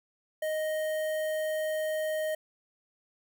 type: tone with notch filter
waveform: square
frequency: 622.3 Hz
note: D#5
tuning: in tune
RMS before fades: -31 dBFS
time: 0.42-2.35 s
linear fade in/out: 5 ms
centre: 4900 Hz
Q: 0.8
effects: none